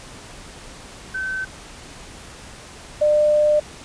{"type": "tone pair in turn", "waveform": "sine", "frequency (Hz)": [1533, 599.6], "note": ["G6", "D5"], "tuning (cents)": [-39, 36], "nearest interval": "octave + major third", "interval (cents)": 1625, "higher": "first", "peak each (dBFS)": [-23, -13], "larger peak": "second", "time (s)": [[1.14, 1.45], [3.01, 3.6]], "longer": "second", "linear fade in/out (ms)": 10, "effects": ["pink hiss -40 dBFS RMS until 3.84 s", "resampled to 22050 Hz"]}